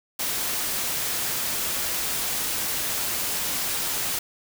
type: noise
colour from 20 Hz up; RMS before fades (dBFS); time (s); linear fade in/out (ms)
white; -27; 0.19-4.19; 5
effects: none